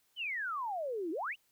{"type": "exponential two-way sweep", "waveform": "sine", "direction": "down then up", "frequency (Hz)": [3133, 307.3, 3133], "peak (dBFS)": -34, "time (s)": [0.16, 1.36], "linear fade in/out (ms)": 50, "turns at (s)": 1.11, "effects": ["white hiss -73 dBFS RMS until 1.51 s"]}